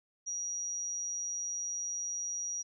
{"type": "tone", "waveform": "sine", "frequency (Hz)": 5760, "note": "F#8", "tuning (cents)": -47, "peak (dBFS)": -34, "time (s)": [0.26, 2.63], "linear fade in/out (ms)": 20, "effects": []}